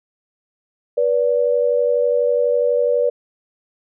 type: tone pair together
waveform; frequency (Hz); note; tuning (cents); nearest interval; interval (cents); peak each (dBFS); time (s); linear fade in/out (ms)
sine; 486.9 / 579; B4 / D5; -25 / -25; minor third; 300; -16 / -18; 0.97-3.1; 10
effects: none